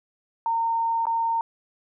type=tone with dropouts; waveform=sine; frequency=916 Hz; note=A#5; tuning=31 cents flat; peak=-21 dBFS; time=0.46-1.41 s; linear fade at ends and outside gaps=1 ms; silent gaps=1.055-1.068 s; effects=none